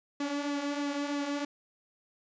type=tone with flanger; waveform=sawtooth; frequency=286.7 Hz; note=D4; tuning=42 cents flat; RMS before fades=-33 dBFS; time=0.2-1.45 s; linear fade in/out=5 ms; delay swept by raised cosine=1.3 to 4.9 ms; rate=3.1 Hz; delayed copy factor=-0.5; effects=resampled to 16000 Hz + 10-bit